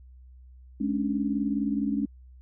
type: tone cluster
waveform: sine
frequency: 211 / 275.9 / 295.3 Hz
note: G#3 / C#4 / D4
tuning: +28 / -8 / +10 cents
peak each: -28 / -28 / -32 dBFS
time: 0.8-2.06 s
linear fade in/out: 10 ms
effects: added 63 Hz sine -47 dBFS peak until 2.41 s